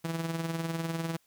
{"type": "tone with tremolo", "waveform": "sawtooth", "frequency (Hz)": 164.81, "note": "E3", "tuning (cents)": 0, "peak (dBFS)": -25, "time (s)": [0.04, 1.17], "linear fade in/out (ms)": 10, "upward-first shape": "sine", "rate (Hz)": 20, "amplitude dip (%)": 55, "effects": ["white hiss -69 dBFS RMS until 1.26 s"]}